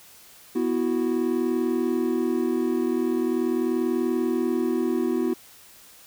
triangle chord, B suspended fourth, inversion none, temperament equal, 246.9 / 329.6 / 370 Hz, B3 / E4 / F#4, 0 / 0 / 0 cents, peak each -24 dBFS, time 0.55-5.34 s, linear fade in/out 10 ms, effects white hiss -50 dBFS RMS until 6.06 s

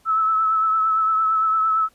sine tone with vibrato, 1304 Hz, E6, 19 cents flat, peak -16 dBFS, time 0.05-1.89 s, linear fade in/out 50 ms, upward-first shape triangle, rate 8.8 Hz, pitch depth 30 cents each way, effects pink hiss -59 dBFS RMS until 1.94 s + resampled to 32000 Hz

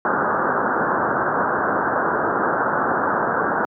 white low-pass noise, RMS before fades -20 dBFS, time 0.05-3.65 s, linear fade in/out 0 ms, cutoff 1600 Hz, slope 96 dB/octave, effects high-pass 200 Hz 12 dB/octave

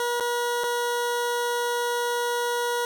20% pulse tone with dropouts, 480.5 Hz, B4, 48 cents flat, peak -19 dBFS, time 0-2.85 s, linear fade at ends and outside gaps 1 ms, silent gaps 0.199-0.206 / 0.636-0.64 s, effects none

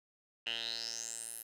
10% pulse tone with band-pass filter sweep, 114.8 Hz, A#2, 26 cents flat, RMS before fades -41 dBFS, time 0.46-1.43 s, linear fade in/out 10 ms, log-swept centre 2800 to 12000 Hz, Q 6.9, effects none

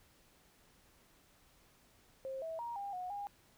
sine tone with pitch steps, 532 / 650 / 942 / 802 / 729 / 811 Hz, C5 / E5 / A#5 / G5 / F#5 / G#5, +29 / -24 / +18 / +39 / -26 / -41 cents, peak -39 dBFS, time 2.25-3.27 s, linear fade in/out 0 ms, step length 170 ms, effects pink hiss -67 dBFS RMS until 3.57 s

